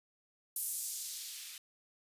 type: noise with band-pass filter sweep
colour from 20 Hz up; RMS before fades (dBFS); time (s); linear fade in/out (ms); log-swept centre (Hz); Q
violet; -41; 0.56-1.58; 2; 11000 to 2200; 1.1
effects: resampled to 32000 Hz